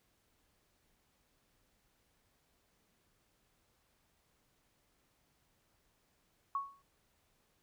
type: tone with exponential decay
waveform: sine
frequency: 1108.7 Hz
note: C#6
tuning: in tune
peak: -30 dBFS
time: 6.55-6.82 s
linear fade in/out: 2 ms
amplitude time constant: 58 ms
effects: pink hiss -75 dBFS RMS until 7.62 s